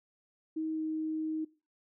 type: tone with pitch glide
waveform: sine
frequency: 316.5 to 314.3 Hz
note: D#4 to D#4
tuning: +30 to +18 cents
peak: -31 dBFS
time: 0.56-1.45 s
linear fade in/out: 10 ms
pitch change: -12 cents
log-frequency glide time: 0.73-0.81 s
effects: noise-tail reverb RT60 0.3 s tail -19 dB re dry